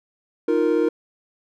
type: chord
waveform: triangle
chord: Eb suspended second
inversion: none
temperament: equal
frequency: 311.1 / 349.2 / 466.2 Hz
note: Eb4 / F4 / Bb4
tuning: 0 / 0 / 0 cents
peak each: -20 / -20 / -18 dBFS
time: 0.48-0.89 s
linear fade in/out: 5 ms
effects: none